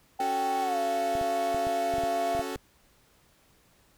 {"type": "tone with pitch glide", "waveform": "sine", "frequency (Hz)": [784, 686.5], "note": ["G5", "F5"], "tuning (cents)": [0, -30], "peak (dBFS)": -26, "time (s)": [0.19, 2.42], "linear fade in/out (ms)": 10, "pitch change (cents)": -230, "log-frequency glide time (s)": [0.6, 0.78]}
{"type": "chord", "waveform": "sawtooth", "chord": "F# minor", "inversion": "second", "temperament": "equal", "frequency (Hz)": [277.2, 370, 440], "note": ["C#4", "F#4", "A4"], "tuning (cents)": [0, 0, 0], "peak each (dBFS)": -33, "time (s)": [0.2, 2.56], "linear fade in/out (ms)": 2}
{"type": "clicks", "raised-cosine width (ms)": 5, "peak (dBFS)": -28, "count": 10, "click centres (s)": [1.153, 1.213, 1.546, 1.669, 1.939, 1.983, 2.037, 2.35, 2.394, 2.56]}
{"effects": ["pink hiss -63 dBFS RMS until 3.97 s"]}